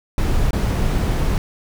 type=noise with dropouts; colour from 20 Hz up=brown; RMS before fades=-18 dBFS; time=0.18-1.38 s; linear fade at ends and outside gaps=1 ms; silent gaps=0.508-0.531 s; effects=none